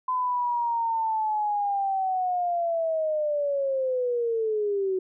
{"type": "linear sweep", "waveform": "sine", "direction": "down", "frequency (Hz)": [1020, 370], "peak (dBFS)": -23, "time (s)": [0.08, 4.99], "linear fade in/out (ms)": 5, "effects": []}